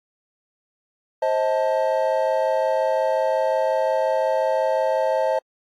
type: chord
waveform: triangle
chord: A diminished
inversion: first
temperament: just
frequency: 528 / 633.6 / 880 Hz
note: C5 / Eb5 / A5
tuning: +16 / +31 / 0 cents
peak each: -20 / -20 / -23 dBFS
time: 1.22-5.39 s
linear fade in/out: 5 ms
effects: AAC 64 kbps